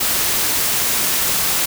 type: noise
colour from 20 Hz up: white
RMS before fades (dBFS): -18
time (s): 0-1.66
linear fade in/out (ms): 10
effects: none